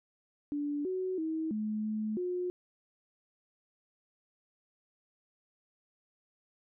sine tone with pitch steps, 290.8 / 372.3 / 318.9 / 214.1 / 215.5 / 359.7 Hz, D4 / F#4 / D#4 / A3 / A3 / F#4, -17 / +11 / +43 / -47 / -36 / -49 cents, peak -31 dBFS, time 0.52-2.5 s, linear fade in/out 0 ms, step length 330 ms, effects none

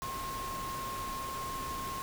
sine tone in noise, 1070 Hz, C6, 38 cents sharp, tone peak -37 dBFS, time 0.02-2.02 s, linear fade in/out 0 ms, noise pink, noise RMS -42 dBFS, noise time 0.02-2.02 s, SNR +2 dB, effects none

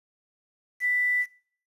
sine tone with quantisation, 1980 Hz, B6, 4 cents sharp, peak -22 dBFS, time 0.8-1.26 s, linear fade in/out 50 ms, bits 8, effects noise-tail reverb RT60 0.5 s tail -19 dB re dry + resampled to 32000 Hz

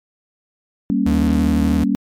sine chord, G diminished, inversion none, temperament equal, 196 / 233.1 / 277.2 Hz, G3 / Bb3 / Db4, 0 / 0 / 0 cents, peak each -19 dBFS, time 0.9-1.95 s, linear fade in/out 0 ms
40% pulse tone with vibrato, 77.78 Hz, D#2, in tune, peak -18 dBFS, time 1.06-1.84 s, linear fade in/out 5 ms, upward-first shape square, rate 12 Hz, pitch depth 53 cents each way
effects MP3 96 kbps

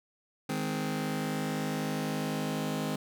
sawtooth chord, Ab major, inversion second, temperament just, 155.74 / 207.7 / 259.6 Hz, Eb3 / Ab3 / C4, +2 / 0 / -13 cents, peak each -31 dBFS, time 0.49-2.96 s, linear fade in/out 5 ms, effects none

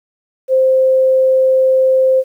sine tone, 523 Hz, C5, 1 cent flat, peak -8 dBFS, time 0.48-2.24 s, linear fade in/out 50 ms, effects 8-bit

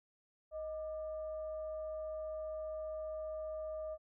sine tone with frequency modulation, 625 Hz, D#5, 8 cents sharp, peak -39 dBFS, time 0.51-3.98 s, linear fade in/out 50 ms, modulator 565 Hz, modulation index 0.29, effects none

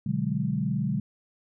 sine chord, G# half-diminished seventh, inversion first, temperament equal, 123.47 / 146.83 / 185 / 207.7 Hz, B2 / D3 / F#3 / G#3, 0 / 0 / 0 / 0 cents, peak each -32 / -29 / -30 / -30 dBFS, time 0.06-1 s, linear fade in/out 5 ms, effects none

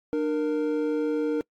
triangle tone pair together, 300.1 / 466.2 Hz, D4 / A#4, +38 / 0 cents, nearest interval minor sixth, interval 762 cents, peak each -24 dBFS, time 0.13-1.41 s, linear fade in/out 0 ms, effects noise-tail reverb RT60 0.1 s tail -25 dB re dry + AAC 64 kbps

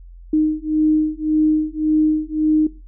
sine beating tone pair, 307.9 / 309.7 Hz, D#4 / D#4, -18 / -8 cents, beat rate 1.8 Hz, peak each -18 dBFS, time 0.33-2.67 s, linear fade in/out 5 ms, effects noise-tail reverb RT60 0.3 s tail -18 dB re dry + added 43 Hz sine -37 dBFS peak until 2.87 s

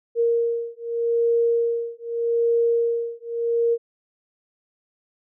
sine beating tone pair, 466.2 / 467.02 Hz, A#4 / A#4, 0 / +3 cents, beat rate 0.82 Hz, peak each -22 / -22 dBFS, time 0.15-3.78 s, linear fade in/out 50 ms, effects none

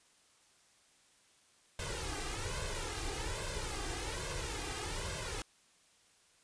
pink noise with flanger, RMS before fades -39 dBFS, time 1.79-5.42 s, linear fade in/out 2 ms, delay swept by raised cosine 1.9 to 2.53 ms, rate 1.2 Hz, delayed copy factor +0.8, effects white hiss -67 dBFS RMS until 6.43 s + resampled to 22050 Hz

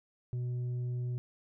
sine tone with tanh clipping, 123.2 Hz, B2, 4 cents flat, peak -33 dBFS, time 0.33-1.18 s, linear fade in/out 0 ms, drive 4 dB, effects none

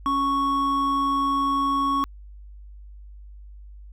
triangle tone pair together, 276.9 / 1108.7 Hz, C#4 / C#6, -2 / 0 cents, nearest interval 2 octaves, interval 2402 cents, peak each -25 / -19 dBFS, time 0.06-2.04 s, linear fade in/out 0 ms, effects added 50 Hz sine -40 dBFS peak until 3.92 s

